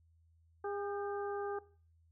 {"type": "harmonic tone with a mistuned harmonic", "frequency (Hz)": 405.1, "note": "G#4", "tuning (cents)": -43, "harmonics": [1, 2, 3, 4], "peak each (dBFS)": [-38, -42, -47, -50], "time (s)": [0.64, 1.59], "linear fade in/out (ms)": 5, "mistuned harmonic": 4, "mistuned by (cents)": -56, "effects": ["noise-tail reverb RT60 0.4 s tail -18 dB re dry", "added 82 Hz sine -65 dBFS peak until 2.11 s"]}